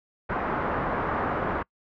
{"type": "low-pass noise", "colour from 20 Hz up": "white", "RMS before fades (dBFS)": -28, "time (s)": [0.29, 1.63], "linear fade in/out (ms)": 10, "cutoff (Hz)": 1400, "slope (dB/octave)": 24, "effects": ["noise-tail reverb RT60 0.1 s tail -26 dB re dry"]}